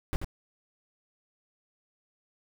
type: noise with echo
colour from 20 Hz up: brown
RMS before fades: -27 dBFS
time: 0.13-0.16 s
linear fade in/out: 0 ms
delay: 85 ms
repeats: 1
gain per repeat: -6 dB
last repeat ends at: 0.245 s
effects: none